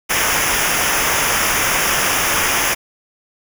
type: noise with comb filter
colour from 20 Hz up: pink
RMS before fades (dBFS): -17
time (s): 0.09-2.75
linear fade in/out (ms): 20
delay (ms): 0.24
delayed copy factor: -0.8
effects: none